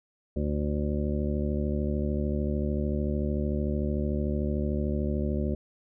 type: harmonic tone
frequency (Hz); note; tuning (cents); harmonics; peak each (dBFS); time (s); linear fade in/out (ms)
73.42; D2; 0; 1 / 2 / 3 / 4 / 5 / 7 / 8; -29 / -34 / -31 / -38 / -35 / -39 / -39; 0.36-5.55; 5
effects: none